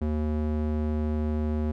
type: tone with band-pass filter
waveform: square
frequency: 76.1 Hz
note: D#2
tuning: 38 cents flat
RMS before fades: -27 dBFS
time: 0.01-1.72 s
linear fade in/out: 10 ms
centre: 220 Hz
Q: 0.76
effects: none